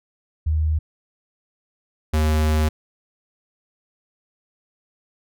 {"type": "tone pair in turn", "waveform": ["sine", "square"], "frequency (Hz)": [77.8, 77.31], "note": ["D#2", "D#2"], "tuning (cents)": [0, -11], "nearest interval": "unison", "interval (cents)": 11, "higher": "first", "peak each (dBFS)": -17, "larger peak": "neither", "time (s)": [[0.46, 0.79], [2.13, 2.69]], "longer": "second", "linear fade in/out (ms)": 10, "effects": []}